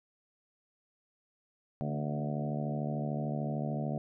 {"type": "harmonic tone with a mistuned harmonic", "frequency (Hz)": 73.42, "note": "D2", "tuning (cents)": 0, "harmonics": [2, 3, 4, 5, 6, 7, 8, 9, 10], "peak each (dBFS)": [-34, -37, -44, -47, -47, -49, -43, -43, -45], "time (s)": [1.81, 3.98], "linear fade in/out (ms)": 0, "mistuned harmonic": 3, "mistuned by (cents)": 30, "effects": []}